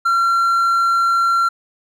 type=tone; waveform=triangle; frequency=1367 Hz; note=F6; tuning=37 cents flat; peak=-11 dBFS; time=0.05-1.49 s; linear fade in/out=10 ms; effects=none